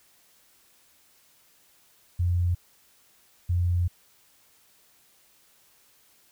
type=tone bursts at uneven times; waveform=sine; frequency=88 Hz; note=F2; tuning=14 cents sharp; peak=-21 dBFS; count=2; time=2.19-2.55 / 3.49-3.88 s; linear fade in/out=10 ms; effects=white hiss -61 dBFS RMS until 6.31 s